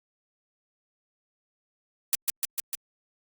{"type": "noise with echo", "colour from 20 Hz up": "blue", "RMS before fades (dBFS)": -22, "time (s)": [2.13, 2.15], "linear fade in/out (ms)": 0, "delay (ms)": 150, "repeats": 4, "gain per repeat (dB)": -2, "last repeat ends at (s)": 2.75, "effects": ["Opus 48 kbps"]}